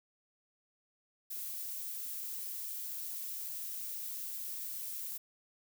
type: noise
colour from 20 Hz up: violet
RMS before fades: -41 dBFS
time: 1.3-5.18 s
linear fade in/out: 10 ms
effects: none